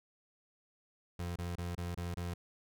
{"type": "tone bursts", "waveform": "30% pulse", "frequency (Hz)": 87.31, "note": "F2", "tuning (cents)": 0, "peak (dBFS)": -34, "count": 6, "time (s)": [1.19, 2.34], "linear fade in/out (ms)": 5, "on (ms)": 170, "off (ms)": 26, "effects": []}